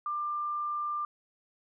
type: tone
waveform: sine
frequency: 1191 Hz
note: D6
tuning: 24 cents sharp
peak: -30 dBFS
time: 0.06-1.05 s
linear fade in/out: 2 ms
effects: none